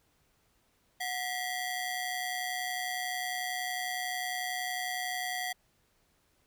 sawtooth ring-modulated tone, 1333 Hz, E6, 19 cents sharp, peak -26 dBFS, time 1-5.53 s, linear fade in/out 10 ms, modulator 601 Hz, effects pink hiss -71 dBFS RMS until 6.46 s

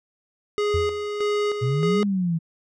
square tone with tremolo, 415.3 Hz, G#4, in tune, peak -21 dBFS, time 0.58-2.03 s, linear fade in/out 0 ms, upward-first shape square, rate 1.6 Hz, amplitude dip 50%
sine tone with exponential decay, 85.8 Hz, F2, 30 cents flat, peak -20 dBFS, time 0.74-1.09 s, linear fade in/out 5 ms, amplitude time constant 74 ms
sine exponential two-way sweep, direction up then down, 118.1 to 209.1 to 160.5 Hz, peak -20 dBFS, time 1.61-2.39 s, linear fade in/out 20 ms, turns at 2.02 s
effects low-pass 5000 Hz 12 dB/octave

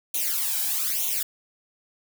blue noise with flanger, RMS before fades -26 dBFS, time 0.14-1.23 s, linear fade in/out 5 ms, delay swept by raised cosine 0.3 to 1.3 ms, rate 1.1 Hz, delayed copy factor +0.9, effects none

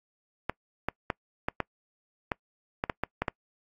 clicks, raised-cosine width 0.5 ms, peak -12 dBFS, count 11, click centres 0.496 / 0.886 / 1.102 / 1.485 / 1.603 / 2.318 / 2.839 / 2.898 / 3.036 / 3.22 / 3.282 s, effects noise-tail reverb RT60 0.1 s tail -26 dB re dry + AAC 32 kbps

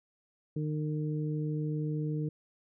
harmonic tone, 152.2 Hz, D#3, 38 cents flat, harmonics 1 / 2 / 3, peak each -31 / -37 / -41 dBFS, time 0.56-2.29 s, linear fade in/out 5 ms, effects none

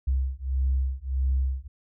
sine beating tone pair, 65.3 / 66.9 Hz, C2 / C2, -3 / +39 cents, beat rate 1.6 Hz, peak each -25 dBFS, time 0.07-1.68 s, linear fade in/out 10 ms, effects tanh soft clip ceiling -17 dBFS

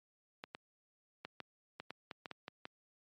clicks, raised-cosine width 0.3 ms, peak -27 dBFS, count 11, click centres 0.439 / 0.549 / 1.25 / 1.403 / 1.8 / 1.906 / 2.112 / 2.258 / 2.313 / 2.481 / 2.654 s, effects high-pass 150 Hz 12 dB/octave + MP3 64 kbps

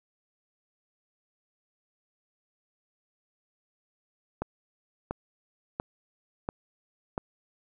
click train, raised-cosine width 1 ms, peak -16 dBFS, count 5, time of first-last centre 4.42-7.179 s, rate 1.45 Hz, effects none

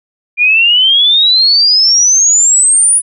sine exponential sweep, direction up, 2390 to 9956 Hz, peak -5 dBFS, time 0.37-3.02 s, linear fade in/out 50 ms, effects none

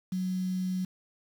sine tone with quantisation, 185 Hz, F#3, in tune, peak -28 dBFS, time 0.12-0.85 s, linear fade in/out 5 ms, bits 8, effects none

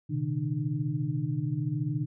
sine tone cluster, 119.2 / 133.1 / 153.9 / 301.3 Hz, A#2 / C3 / D#3 / D4, +39 / +30 / -19 / +44 cents, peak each -36 / -31 / -31 / -36 dBFS, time 0.09-2.06 s, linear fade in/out 20 ms, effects none

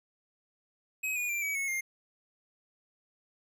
square tone with pitch steps, 2540 / 2449 / 2362 / 2277 / 2196 / 2117 Hz, D#7 / D#7 / D7 / C#7 / C#7 / C7, +35 / -28 / +9 / +46 / -17 / +20 cents, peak -31 dBFS, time 1.03-1.81 s, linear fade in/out 10 ms, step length 130 ms, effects none

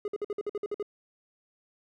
triangle tone bursts, 413.1 Hz, G#4, 9 cents flat, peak -27 dBFS, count 10, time 0.05-0.827 s, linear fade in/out 2 ms, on 30 ms, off 53 ms, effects none

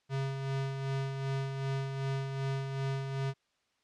square tone with tremolo, 135.7 Hz, C#3, 36 cents flat, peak -31 dBFS, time 0.09-3.34 s, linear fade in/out 50 ms, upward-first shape sine, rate 2.6 Hz, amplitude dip 45%, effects white hiss -75 dBFS RMS until 3.83 s + low-pass 5000 Hz 12 dB/octave

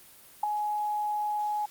sine tone with ADSR envelope, 839 Hz, G#5, 17 cents sharp, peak -19 dBFS, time 0.43-1.66 s, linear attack 6 ms, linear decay 5 ms, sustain -8 dB, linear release 8 ms, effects white hiss -53 dBFS RMS until 1.7 s + Opus 32 kbps

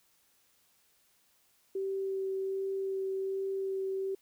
sine tone with vibrato, 385.9 Hz, G4, 27 cents flat, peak -31 dBFS, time 1.75-4.15 s, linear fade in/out 5 ms, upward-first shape sine, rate 1.3 Hz, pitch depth 9 cents each way, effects white hiss -69 dBFS RMS until 4.21 s

